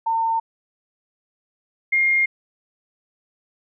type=tone pair in turn; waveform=sine; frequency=906 / 2126 Hz; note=A#5 / C7; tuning=-50 / +27 cents; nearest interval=octave + minor third; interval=1477 cents; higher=second; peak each=-18 / -15 dBFS; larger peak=second; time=0.06-0.4 / 1.92-2.26 s; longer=neither; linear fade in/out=10 ms; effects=none